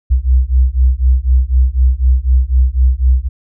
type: beating tone pair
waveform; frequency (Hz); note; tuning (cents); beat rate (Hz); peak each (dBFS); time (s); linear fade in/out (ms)
sine; 61.74 / 65.74; B1 / C2; 0 / +9; 4; -11; 0.1-3.29; 20
effects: none